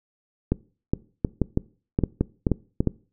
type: clicks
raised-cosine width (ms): 3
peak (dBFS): -7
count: 12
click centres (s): 0.52 / 0.935 / 1.248 / 1.417 / 1.574 / 1.989 / 2.037 / 2.21 / 2.468 / 2.517 / 2.805 / 2.873
effects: noise-tail reverb RT60 0.4 s tail -22 dB re dry